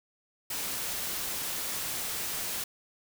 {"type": "noise", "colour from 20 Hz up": "white", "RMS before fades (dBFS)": -34, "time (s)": [0.5, 2.64], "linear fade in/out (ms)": 5, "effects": []}